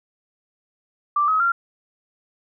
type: tone with pitch steps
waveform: sine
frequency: 1174.7 / 1273.6 / 1380.9 Hz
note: D6 / D#6 / F6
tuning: 0 / +40 / -20 cents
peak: -16 dBFS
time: 1.16-1.52 s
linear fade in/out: 5 ms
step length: 120 ms
effects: none